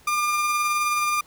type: tone with tremolo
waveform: 30% pulse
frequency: 1201 Hz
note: D6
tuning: 38 cents sharp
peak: -17 dBFS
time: 0.07-1.21 s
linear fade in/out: 5 ms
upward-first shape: sine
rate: 19 Hz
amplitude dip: 25%
effects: pink hiss -54 dBFS RMS until 1.26 s